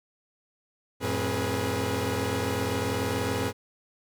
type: tone cluster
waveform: sawtooth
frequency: 91.4 / 111.7 / 266.8 / 418.6 / 485.5 Hz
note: F#2 / A2 / C4 / G#4 / B4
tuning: -21 / +27 / +34 / +14 / -30 cents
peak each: -29 dBFS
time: 1-3.53 s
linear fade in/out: 50 ms
effects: none

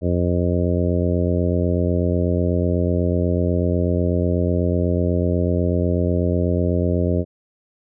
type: harmonic tone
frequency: 88.1 Hz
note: F2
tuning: 16 cents sharp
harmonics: 1 / 2 / 3 / 4 / 5 / 6 / 7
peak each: -20 / -23 / -25 / -26 / -27 / -28 / -28 dBFS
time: 0.01-7.25 s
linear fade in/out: 50 ms
effects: none

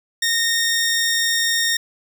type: tone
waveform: 15% pulse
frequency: 1844 Hz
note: A#6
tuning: 19 cents flat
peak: -11 dBFS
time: 0.22-1.77 s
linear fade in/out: 5 ms
effects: none

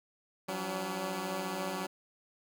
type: tone cluster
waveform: 10% pulse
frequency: 174.8 / 189 / 285.2 Hz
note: F3 / F#3 / C#4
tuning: +2 / +37 / +49 cents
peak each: -34 / -28 / -32 dBFS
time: 0.48-1.87 s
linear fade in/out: 10 ms
effects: none

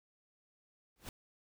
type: noise with exponential growth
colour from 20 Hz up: pink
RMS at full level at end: -41 dBFS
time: 0.96-1.09 s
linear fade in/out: 1 ms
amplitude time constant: 27 ms
effects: none

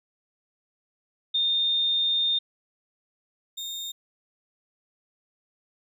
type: tone pair in turn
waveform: sine / 35% pulse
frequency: 3641 / 3662 Hz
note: A#7 / A#7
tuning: -41 / -32 cents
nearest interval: unison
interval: 9 cents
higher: second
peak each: -21 / -30 dBFS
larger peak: first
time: 1.34-2.39 / 3.57-3.92 s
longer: first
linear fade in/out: 10 ms
effects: none

